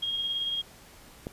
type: tone with tremolo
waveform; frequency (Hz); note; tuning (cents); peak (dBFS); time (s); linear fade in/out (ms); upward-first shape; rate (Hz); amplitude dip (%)
sine; 3256; G#7; -35; -26; 0.02-0.62; 10; triangle; 18; 40
type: click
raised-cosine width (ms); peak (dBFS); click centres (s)
2; -20; 1.269
effects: pink hiss -52 dBFS RMS until 1.32 s + resampled to 32000 Hz

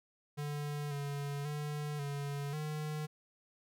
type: tone with pitch steps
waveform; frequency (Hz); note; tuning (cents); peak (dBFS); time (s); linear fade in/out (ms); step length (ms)
square; 146.7 / 142.3 / 148.4 / 142.1 / 152.5; D3 / C#3 / D3 / C#3 / D#3; -2 / +46 / +18 / +43 / -34; -37; 0.37-3.07; 20; 540
effects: none

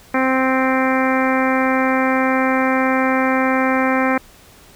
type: harmonic tone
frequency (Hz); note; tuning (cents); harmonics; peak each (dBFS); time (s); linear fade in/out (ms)
261.6; C4; 0; 1 / 2 / 3 / 4 / 5 / 6 / 7 / 8 / 9; -18 / -21 / -23 / -24 / -25 / -26 / -26 / -27 / -28; 0.14-4.18; 5
effects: pink hiss -46 dBFS RMS until 4.75 s

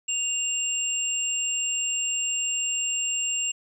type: tone pair together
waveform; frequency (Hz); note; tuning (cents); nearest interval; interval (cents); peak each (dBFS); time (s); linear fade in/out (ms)
sine; 2794 / 7533; F7 / A#8; 0 / +17; octave + perfect fourth; 1717; -27; 0.08-3.52; 10
effects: 10-bit

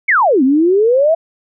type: exponential two-way sweep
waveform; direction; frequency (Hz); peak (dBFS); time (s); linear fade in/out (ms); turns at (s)
sine; down then up; 2319 to 252.2 to 674; -8; 0.08-1.15; 10; 0.43
effects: none

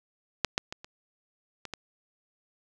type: clicks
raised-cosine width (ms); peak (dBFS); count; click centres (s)
0.2; -6 / -8 / -19 / -26 / -21 / -18; 6; 0.447 / 0.579 / 0.725 / 0.845 / 1.653 / 1.737
effects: none

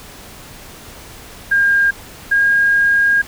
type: tone pair in turn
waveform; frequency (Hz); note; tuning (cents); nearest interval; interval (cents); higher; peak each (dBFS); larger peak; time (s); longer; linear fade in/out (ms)
sine; 1611 / 1625; G6 / G#6; +47 / -38; unison; 15; second; -10; neither; 1.51-1.91 / 2.31-3.22; second; 10
effects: pink hiss -37 dBFS RMS until 3.27 s

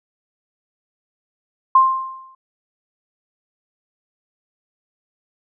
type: tone with exponential decay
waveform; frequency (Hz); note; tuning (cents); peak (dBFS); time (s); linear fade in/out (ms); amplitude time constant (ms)
sine; 1053; C6; +11; -6; 1.75-2.35; 5; 130
effects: none

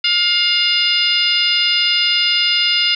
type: harmonic tone with a mistuned harmonic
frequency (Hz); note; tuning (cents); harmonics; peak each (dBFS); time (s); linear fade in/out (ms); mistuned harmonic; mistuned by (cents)
708; F5; +23; 2 / 3 / 4 / 5 / 6 / 7; -26 / -21 / -16 / -21 / -24 / -19; 0.04-2.95; 5; 6; -45
effects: none

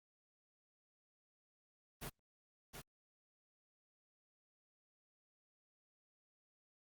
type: noise with echo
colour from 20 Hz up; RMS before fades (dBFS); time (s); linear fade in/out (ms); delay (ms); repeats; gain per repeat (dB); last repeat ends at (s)
pink; -45; 2.01-2.1; 20; 720; 1; -6; 2.82
effects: Opus 32 kbps

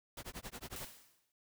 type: noise with tremolo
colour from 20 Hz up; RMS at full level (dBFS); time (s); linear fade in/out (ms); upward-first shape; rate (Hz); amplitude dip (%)
pink; -44; 0.17-0.85; 2; sine; 11; 100
type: noise with exponential decay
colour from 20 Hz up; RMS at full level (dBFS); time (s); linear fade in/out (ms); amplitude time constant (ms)
white; -44; 0.76-1.32; 1; 120
effects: none

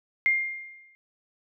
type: tone with exponential decay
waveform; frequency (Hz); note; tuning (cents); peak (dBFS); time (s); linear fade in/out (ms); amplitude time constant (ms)
sine; 2115; C7; +18; -17; 0.26-0.95; 0; 150
effects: none

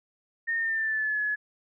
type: tone with pitch glide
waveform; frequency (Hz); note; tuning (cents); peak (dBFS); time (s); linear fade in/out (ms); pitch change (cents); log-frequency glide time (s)
sine; 1833 to 1700.4; A#6 to G#6; -30 to +40; -25; 0.47-1.36; 20; -130; 0.57-1.2
effects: none

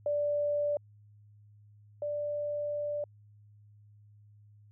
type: tone pair in turn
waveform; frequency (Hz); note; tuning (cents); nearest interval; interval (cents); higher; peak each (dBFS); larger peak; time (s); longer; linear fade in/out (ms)
sine; 585 / 587.7; D5 / D5; -7 / +1; unison; 8; second; -27 / -31; first; 0.06-0.77 / 2.02-3.04; second; 2
effects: added 104 Hz sine -55 dBFS peak until 4.71 s

